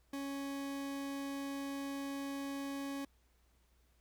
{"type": "tone", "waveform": "40% pulse", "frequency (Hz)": 277.3, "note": "C#4", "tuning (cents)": 1, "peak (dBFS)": -38, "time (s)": [0.13, 3.05], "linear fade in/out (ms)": 5, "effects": ["added 60 Hz sine -69 dBFS peak until 4 s", "pink hiss -75 dBFS RMS until 4 s"]}